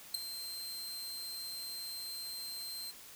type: tone with ADSR envelope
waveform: sawtooth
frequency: 4142 Hz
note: C8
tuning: 18 cents flat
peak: -24 dBFS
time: 0.14-2.92 s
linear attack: 8 ms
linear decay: 6 ms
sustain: -14 dB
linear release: 25 ms
effects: white hiss -53 dBFS RMS until 3.15 s